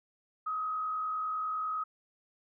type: tone with frequency modulation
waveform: sine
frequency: 1265 Hz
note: D#6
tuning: 28 cents sharp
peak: -31 dBFS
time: 0.46-1.84 s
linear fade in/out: 10 ms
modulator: 50.2 Hz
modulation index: 0.45
effects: none